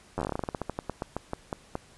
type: slowing click train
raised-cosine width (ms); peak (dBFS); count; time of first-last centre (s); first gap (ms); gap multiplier
1; -16; 23; 0.18-1.754; 10; 1.16
effects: pink hiss -56 dBFS RMS until 1.97 s + resampled to 24000 Hz